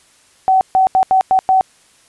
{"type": "tone bursts at uneven times", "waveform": "sine", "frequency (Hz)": 758, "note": "F#5", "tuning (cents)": 42, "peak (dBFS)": -8, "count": 6, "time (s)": [[0.48, 0.61], [0.75, 0.87], [0.95, 1.03], [1.11, 1.21], [1.31, 1.39], [1.49, 1.61]], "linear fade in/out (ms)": 0, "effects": ["white hiss -51 dBFS RMS until 2.08 s", "resampled to 24000 Hz"]}